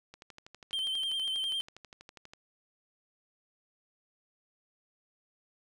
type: click train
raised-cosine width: 0.2 ms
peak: -31 dBFS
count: 28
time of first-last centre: 0.14-2.335 s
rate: 12.3 Hz
type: tone with vibrato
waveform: triangle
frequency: 3136 Hz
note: G7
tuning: in tune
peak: -29 dBFS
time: 0.73-1.61 s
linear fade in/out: 0 ms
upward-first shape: sine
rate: 9.9 Hz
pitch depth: 39 cents each way
effects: none